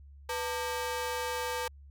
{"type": "ring-modulated tone", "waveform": "sawtooth", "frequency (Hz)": 698.5, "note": "F5", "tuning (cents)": 0, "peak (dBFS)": -25, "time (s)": [0.29, 1.68], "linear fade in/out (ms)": 5, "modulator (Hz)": 203, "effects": ["added 70 Hz sine -49 dBFS peak until 1.9 s"]}